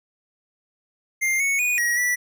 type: tone with pitch steps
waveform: square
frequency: 2106 / 2213 / 2465 / 1902 / 1959 Hz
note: C7 / C#7 / D#7 / A#6 / B6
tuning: +11 / -3 / -17 / +34 / -15 cents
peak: -20 dBFS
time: 1.21-2.16 s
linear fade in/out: 20 ms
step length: 190 ms
effects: none